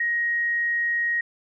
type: tone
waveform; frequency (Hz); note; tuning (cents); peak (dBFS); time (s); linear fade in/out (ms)
sine; 1882; A#6; +16; -21; 0-1.21; 5
effects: none